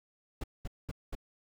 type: noise bursts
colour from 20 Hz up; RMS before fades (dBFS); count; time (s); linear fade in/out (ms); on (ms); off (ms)
brown; -36; 4; 0.41-1.152; 5; 28; 210
effects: none